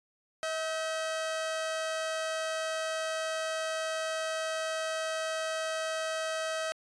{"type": "tone pair together", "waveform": "sawtooth", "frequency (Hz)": [640, 1548.3], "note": ["D#5", "G6"], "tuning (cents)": [49, -22], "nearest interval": "octave + minor third", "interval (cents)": 1529, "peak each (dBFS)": [-28, -36], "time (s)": [0.43, 6.72], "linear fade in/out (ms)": 0, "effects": ["resampled to 22050 Hz"]}